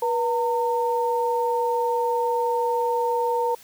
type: tone pair together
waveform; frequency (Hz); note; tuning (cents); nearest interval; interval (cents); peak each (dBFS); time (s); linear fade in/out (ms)
sine; 483.6 / 913; B4 / A#5; -36 / -36; major seventh; 1100; -23; 0.02-3.55; 5
effects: white hiss -49 dBFS RMS until 3.63 s